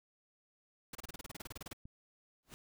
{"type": "noise bursts", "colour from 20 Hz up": "pink", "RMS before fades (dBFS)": -45, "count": 16, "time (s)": [0.93, 1.732], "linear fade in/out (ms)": 5, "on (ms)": 22, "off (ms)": 30}
{"type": "click", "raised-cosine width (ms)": 5, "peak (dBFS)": -38, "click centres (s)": 1.855}
{"type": "noise with exponential growth", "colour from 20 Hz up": "pink", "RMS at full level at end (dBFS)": -48, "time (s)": [2.43, 2.54], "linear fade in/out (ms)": 0, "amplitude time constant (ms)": 22}
{"effects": []}